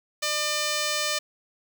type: tone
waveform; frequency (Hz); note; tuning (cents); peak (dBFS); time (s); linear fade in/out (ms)
5% pulse; 600; D5; +37; -13; 0.22-1.19; 10
effects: none